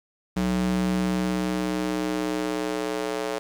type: tone with high-pass filter sweep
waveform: square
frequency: 61.74 Hz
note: B1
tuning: in tune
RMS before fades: -26 dBFS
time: 0.36-3.39 s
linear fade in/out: 10 ms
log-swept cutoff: 150 to 470 Hz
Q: 2.1
effects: low-pass 10000 Hz 12 dB/octave + 8-bit